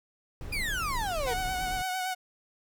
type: noise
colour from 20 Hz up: brown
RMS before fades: -37 dBFS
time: 0.41-1.82 s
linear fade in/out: 0 ms
type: exponential sweep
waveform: 35% pulse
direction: down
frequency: 2489 to 448 Hz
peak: -28 dBFS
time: 0.52-1.34 s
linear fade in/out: 10 ms
type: tone with vibrato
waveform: sawtooth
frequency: 743 Hz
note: F#5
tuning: 7 cents sharp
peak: -26 dBFS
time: 1.26-2.15 s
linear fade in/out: 20 ms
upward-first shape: sine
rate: 8.8 Hz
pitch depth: 30 cents each way
effects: none